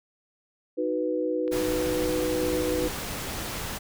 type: chord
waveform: sine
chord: B major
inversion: first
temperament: equal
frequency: 311.1 / 370 / 493.9 Hz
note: D#4 / F#4 / B4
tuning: 0 / 0 / 0 cents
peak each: -29 / -31 / -27 dBFS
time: 0.77-2.89 s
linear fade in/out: 20 ms
type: click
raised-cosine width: 0.3 ms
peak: -28 dBFS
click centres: 1.479 s
type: noise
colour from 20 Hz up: pink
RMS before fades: -33 dBFS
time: 1.51-3.79 s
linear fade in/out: 20 ms
effects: none